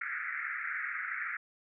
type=band-pass noise; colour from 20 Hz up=white; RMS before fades=-37 dBFS; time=0.01-1.37 s; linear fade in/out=5 ms; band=1300 to 2200 Hz; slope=96 dB/octave; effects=none